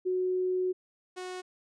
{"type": "tone pair in turn", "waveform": ["sine", "sawtooth"], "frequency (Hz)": [368.1, 366.6], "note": ["F#4", "F#4"], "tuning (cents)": [-9, -16], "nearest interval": "unison", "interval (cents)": 7, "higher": "first", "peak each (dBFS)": [-26, -33], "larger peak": "first", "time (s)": [[0.05, 0.73], [1.16, 1.42]], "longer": "first", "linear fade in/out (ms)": 20, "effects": ["resampled to 22050 Hz"]}